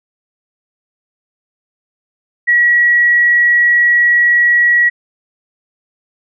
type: tone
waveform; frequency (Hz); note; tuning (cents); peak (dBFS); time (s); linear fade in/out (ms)
sine; 1921; B6; -48; -7; 2.47-4.9; 20
effects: none